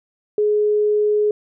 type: tone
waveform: sine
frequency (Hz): 420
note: G#4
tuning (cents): +19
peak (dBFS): -14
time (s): 0.38-1.31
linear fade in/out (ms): 2
effects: none